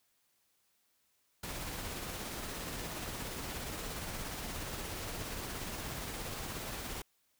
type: noise with tremolo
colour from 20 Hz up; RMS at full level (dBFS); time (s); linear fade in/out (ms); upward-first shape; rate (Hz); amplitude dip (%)
pink; -40; 1.43-7.02; 5; sine; 17; 25
effects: white hiss -75 dBFS RMS until 7.39 s